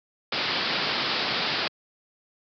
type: low-pass noise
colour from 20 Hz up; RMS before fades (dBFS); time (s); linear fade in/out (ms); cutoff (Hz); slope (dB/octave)
white; -27; 0.32-1.68; 5; 5000; 96
effects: high-pass 150 Hz 12 dB/octave